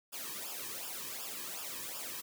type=noise with flanger; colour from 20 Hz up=white; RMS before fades=-42 dBFS; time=0.12-2.22 s; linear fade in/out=20 ms; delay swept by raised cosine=0.48 to 1.46 ms; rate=2.7 Hz; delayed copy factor=-0.8; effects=none